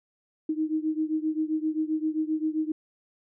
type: beating tone pair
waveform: sine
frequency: 310 / 317.6 Hz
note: D#4 / D#4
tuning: -6 / +36 cents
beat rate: 7.6 Hz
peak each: -27 / -29 dBFS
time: 0.49-2.72 s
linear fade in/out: 5 ms
effects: none